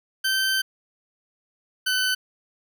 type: tone pair in turn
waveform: 20% pulse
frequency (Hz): 1548 / 1511.8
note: G6 / F#6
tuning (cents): -22 / +37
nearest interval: unison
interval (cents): 41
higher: first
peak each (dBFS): -16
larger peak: neither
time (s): 0.24-0.62 / 1.86-2.15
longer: first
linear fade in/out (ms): 10
effects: none